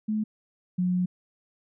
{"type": "tone pair in turn", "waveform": "sine", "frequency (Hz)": [214.9, 180.71], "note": ["A3", "F#3"], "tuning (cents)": [-41, -41], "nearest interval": "minor third", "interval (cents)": 300, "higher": "first", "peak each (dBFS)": [-24, -22], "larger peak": "second", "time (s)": [[0.08, 0.24], [0.78, 1.06]], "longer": "second", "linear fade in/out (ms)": 10, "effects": []}